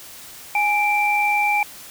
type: tone pair together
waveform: sine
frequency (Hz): 830.6 / 2349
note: G#5 / D7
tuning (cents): 0 / 0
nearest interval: octave + tritone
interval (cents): 1800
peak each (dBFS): -19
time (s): 0.55-1.63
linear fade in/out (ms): 2
effects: white hiss -40 dBFS RMS until 1.9 s